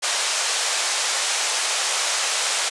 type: band-pass noise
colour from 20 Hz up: white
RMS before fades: -23 dBFS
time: 0.02-2.7 s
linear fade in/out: 20 ms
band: 520 to 8300 Hz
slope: 24 dB/octave
effects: resampled to 24000 Hz